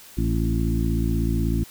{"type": "harmonic tone with a mistuned harmonic", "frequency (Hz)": 56.2, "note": "A1", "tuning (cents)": 37, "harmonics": [1, 2, 3, 4, 5, 6], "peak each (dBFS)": [-23, -26, -28, -29, -30, -31], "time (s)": [0.17, 1.64], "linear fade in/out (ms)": 10, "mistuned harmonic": 5, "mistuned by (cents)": -28, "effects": ["white hiss -46 dBFS RMS until 1.7 s"]}